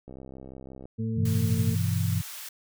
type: click train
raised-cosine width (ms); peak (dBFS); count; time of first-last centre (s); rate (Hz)
2; -30; 52; 0.08-0.855; 65.8
type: harmonic tone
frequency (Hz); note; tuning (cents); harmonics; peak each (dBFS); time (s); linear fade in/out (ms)
112; A2; +31; 1 / 2 / 4; -29 / -30 / -40; 0.98-1.76; 20
type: chord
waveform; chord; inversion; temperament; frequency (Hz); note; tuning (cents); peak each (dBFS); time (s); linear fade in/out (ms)
sine; E minor; first; just; 98.89 / 123.61 / 164.81; G2 / B2 / E3; +16 / +2 / 0; -26 / -29 / -29; 1.16-2.22; 20
type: high-pass noise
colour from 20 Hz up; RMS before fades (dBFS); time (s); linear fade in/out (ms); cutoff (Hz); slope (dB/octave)
white; -40; 1.25-2.49; 5; 950; 12
effects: none

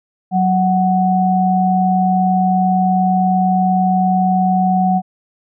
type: tone pair together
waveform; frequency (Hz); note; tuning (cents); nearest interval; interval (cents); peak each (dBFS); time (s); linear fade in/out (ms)
sine; 185.75 / 743; F#3 / F#5; +7 / +7; 2 octaves; 2400; -14; 0.31-5.02; 50
effects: none

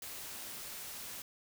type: noise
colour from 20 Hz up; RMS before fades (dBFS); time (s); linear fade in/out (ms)
white; -45; 0.02-1.22; 2
effects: none

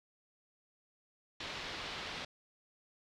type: low-pass noise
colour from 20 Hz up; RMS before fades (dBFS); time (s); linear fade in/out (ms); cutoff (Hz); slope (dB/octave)
white; -43; 1.4-2.25; 5; 4200; 24
effects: none

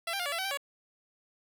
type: tone with pitch steps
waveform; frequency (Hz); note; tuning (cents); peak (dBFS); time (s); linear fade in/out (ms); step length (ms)
10% pulse; 672 / 790 / 708 / 572 / 672 / 761 / 782 / 563; E5 / G5 / F5 / D5 / E5 / F#5 / G5 / C#5; +33 / +13 / +23 / -46 / +33 / +48 / -4 / +27; -23; 0.07-0.574; 5; 63
effects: none

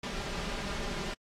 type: noise with comb filter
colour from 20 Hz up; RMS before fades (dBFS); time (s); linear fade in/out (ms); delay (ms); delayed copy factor
pink; -35; 0.03-1.14; 5; 5; +0.6
effects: low-pass 5000 Hz 12 dB/octave + AAC 64 kbps

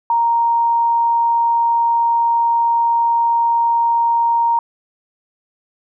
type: tone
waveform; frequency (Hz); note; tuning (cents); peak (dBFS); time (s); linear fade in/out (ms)
sine; 932.3; A#5; 0; -12; 0.1-4.59; 2
effects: none

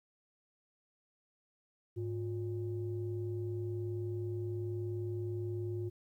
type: tone pair together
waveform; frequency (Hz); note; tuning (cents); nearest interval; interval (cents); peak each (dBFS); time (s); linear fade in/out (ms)
sine; 105.35 / 354.9; G#2 / F4; +25 / +28; octave + major sixth; 2103; -36 / -38; 1.96-5.9; 20
effects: tanh soft clip ceiling -28 dBFS + 12-bit

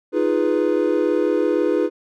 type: chord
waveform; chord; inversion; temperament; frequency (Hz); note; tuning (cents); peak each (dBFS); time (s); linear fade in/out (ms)
triangle; F half-diminished seventh; third; equal; 311.1 / 349.2 / 415.3 / 493.9; Eb4 / F4 / Ab4 / Cb5; 0 / 0 / 0 / 0; -20; 0.12-1.9; 50
effects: none

